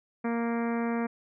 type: harmonic tone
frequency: 233.1 Hz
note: A#3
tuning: in tune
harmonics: 1 / 2 / 3 / 4 / 5 / 6 / 7 / 8 / 9 / 10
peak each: -28 / -34 / -38 / -40 / -42 / -44 / -45 / -46 / -47 / -48 dBFS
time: 0.24-1.07 s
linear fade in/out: 10 ms
effects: none